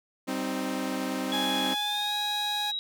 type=chord; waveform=sawtooth; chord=C minor; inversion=second; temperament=equal with one note detuned; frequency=193.41 / 261.6 / 311.1 Hz; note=G3 / C4 / Eb4; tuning=-23 / 0 / 0 cents; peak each=-32 / -27 / -31 dBFS; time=0.27-1.75 s; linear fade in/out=20 ms
type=tone with pitch glide; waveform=sine; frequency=3368 to 3847 Hz; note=G#7 to B7; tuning=+24 to -46 cents; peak=-29 dBFS; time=1.32-2.79 s; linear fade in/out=0 ms; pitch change=+230 cents; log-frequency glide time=1.71-2.14 s
type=tone; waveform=sawtooth; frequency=830.6 Hz; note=G#5; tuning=in tune; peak=-27 dBFS; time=1.32-2.72 s; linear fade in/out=20 ms
effects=none